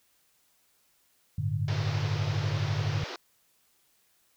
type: chord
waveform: sine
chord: G suspended second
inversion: none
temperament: equal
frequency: 98 / 110 / 146.83 Hz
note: G2 / A2 / D3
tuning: 0 / 0 / 0 cents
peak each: -31 dBFS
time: 1.38-3.04 s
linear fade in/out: 5 ms
type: band-pass noise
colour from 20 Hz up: pink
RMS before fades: -39 dBFS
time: 1.68-3.16 s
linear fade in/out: 2 ms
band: 310 to 5700 Hz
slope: 48 dB/octave
effects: white hiss -68 dBFS RMS until 4.36 s